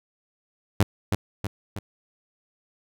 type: tone with echo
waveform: sawtooth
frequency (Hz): 100.1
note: G2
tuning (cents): +37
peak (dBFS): -12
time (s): 0.8-0.83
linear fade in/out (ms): 0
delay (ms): 320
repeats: 3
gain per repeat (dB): -5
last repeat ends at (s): 1.79
effects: none